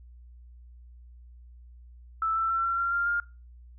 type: tone with pitch steps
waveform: sine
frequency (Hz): 1318.5 / 1333.1 / 1347.8 / 1362.6 / 1377.7 / 1392.9 / 1408.2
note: E6 / E6 / E6 / F6 / F6 / F6 / F6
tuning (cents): 0 / +19 / +38 / -43 / -24 / -5 / +14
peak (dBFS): -24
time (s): 2.22-3.2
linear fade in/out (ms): 2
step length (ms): 140
effects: noise-tail reverb RT60 0.3 s tail -22 dB re dry + added 60 Hz sine -47 dBFS peak until 3.78 s